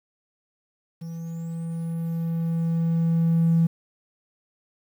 triangle tone with level ramp, 165.8 Hz, E3, 10 cents sharp, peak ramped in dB -30 to -12 dBFS, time 1.01-3.67 s, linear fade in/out 10 ms, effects tanh soft clip ceiling -13 dBFS + 9-bit

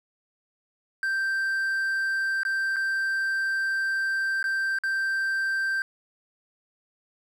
triangle tone with dropouts, 1568 Hz, G6, in tune, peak -22 dBFS, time 1.03-5.82 s, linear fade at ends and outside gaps 1 ms, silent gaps 2.433-2.451 / 2.761-2.766 / 4.428-4.441 / 4.787-4.836 s, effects 10-bit

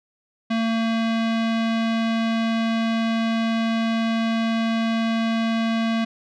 square tone with low-pass filter, 226.5 Hz, A#3, 50 cents flat, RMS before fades -22 dBFS, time 0.5-6.05 s, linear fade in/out 10 ms, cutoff 3500 Hz, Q 1.4, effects none

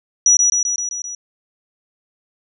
sine tone with echo, 5850 Hz, F#8, 21 cents flat, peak -8 dBFS, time 0.26-0.37 s, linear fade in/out 2 ms, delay 130 ms, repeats 6, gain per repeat -3 dB, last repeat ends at 1.15 s, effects none

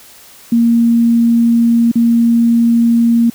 sine tone with dropouts, 233.1 Hz, A#3, in tune, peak -7 dBFS, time 0.52-3.3 s, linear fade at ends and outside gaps 5 ms, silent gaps 1.916-1.955 s, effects white hiss -40 dBFS RMS until 3.34 s

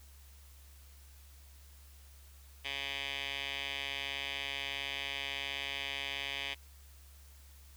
10% pulse tone with band-pass filter, 138.59 Hz, C#3, in tune, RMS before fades -39 dBFS, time 2.64-6.55 s, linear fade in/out 20 ms, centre 2800 Hz, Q 8.8, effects added 69 Hz sine -54 dBFS peak until 7.76 s + white hiss -62 dBFS RMS until 7.76 s

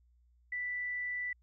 sine tone, 1975.5 Hz, B6, in tune, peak -34 dBFS, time 0.52-1.33 s, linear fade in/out 5 ms, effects added 60 Hz sine -64 dBFS peak until 1.42 s

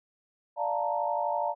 sine chord, Bb major seventh, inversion first, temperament equal, 587.3 / 698.5 / 880 / 932.3 Hz, D5 / F5 / A5 / Bb5, 0 / 0 / 0 / 0 cents, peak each -32 dBFS, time 0.56-1.55 s, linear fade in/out 50 ms, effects none

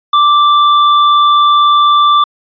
square tone, 1174 Hz, D6, 1 cent flat, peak -6 dBFS, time 0.13-2.24 s, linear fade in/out 5 ms, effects resampled to 11025 Hz

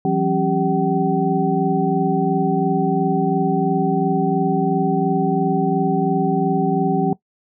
sine tone cluster, 165.8 / 188.7 / 272.8 / 392.7 / 761 Hz, E3 / F#3 / C#4 / G4 / F#5, +10 / +34 / -28 / +3 / +48 cents, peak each -22 dBFS, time 0.05-7.13 s, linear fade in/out 2 ms, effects noise-tail reverb RT60 0.1 s tail -19 dB re dry

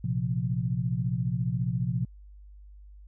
sine chord, Bb suspended second, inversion none, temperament just, 116.54 / 131.11 / 174.81 Hz, Bb2 / C3 / F3, 0 / +4 / +2 cents, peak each -30 / -29 / -31 dBFS, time 0.04-2.05 s, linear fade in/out 5 ms, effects added 50 Hz sine -46 dBFS peak until 3.07 s

